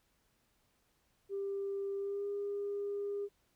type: tone with pitch glide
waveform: sine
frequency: 395.9 to 404.7 Hz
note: G4 to G#4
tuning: +17 to -45 cents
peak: -34 dBFS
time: 1.29-3.29 s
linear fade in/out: 50 ms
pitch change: +38 cents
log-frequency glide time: 1.97-2.27 s
effects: tanh soft clip ceiling -30 dBFS + pink hiss -75 dBFS RMS until 3.55 s